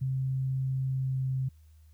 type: tone with pitch glide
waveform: sine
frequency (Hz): 132.2 to 131.44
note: C3 to C3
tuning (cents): +18 to +8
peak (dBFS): -27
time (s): 0.01-1.49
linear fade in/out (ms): 10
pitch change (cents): -10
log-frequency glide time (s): 0.92-1.26
effects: added 77 Hz sine -53 dBFS peak until 1.93 s + white hiss -72 dBFS RMS until 1.93 s